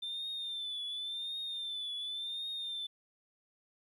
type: tone with vibrato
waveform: sine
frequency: 3561 Hz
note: A7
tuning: 20 cents sharp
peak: -35 dBFS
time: 0.02-2.87 s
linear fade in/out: 10 ms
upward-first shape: triangle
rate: 0.91 Hz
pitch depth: 78 cents each way
effects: tanh soft clip ceiling -34 dBFS + 12-bit